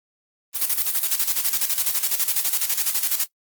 blue noise with tremolo, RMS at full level -20 dBFS, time 0.53-3.27 s, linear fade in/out 50 ms, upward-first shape square, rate 12 Hz, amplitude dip 65%, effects noise-tail reverb RT60 0.1 s tail -20 dB re dry + Opus 24 kbps

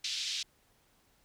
pink band-pass noise, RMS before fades -36 dBFS, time 0.04-0.43 s, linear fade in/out 5 ms, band 3100 to 5500 Hz, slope 24 dB/octave, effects pink hiss -69 dBFS RMS until 1.24 s

